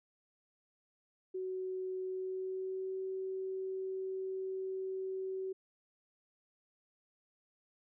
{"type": "tone with pitch glide", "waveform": "sine", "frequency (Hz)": [373.3, 379.4], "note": ["F#4", "F#4"], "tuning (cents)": [15, 43], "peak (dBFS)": -36, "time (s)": [1.34, 5.53], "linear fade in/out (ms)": 10, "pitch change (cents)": 28, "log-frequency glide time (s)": [2.03, 2.99], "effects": []}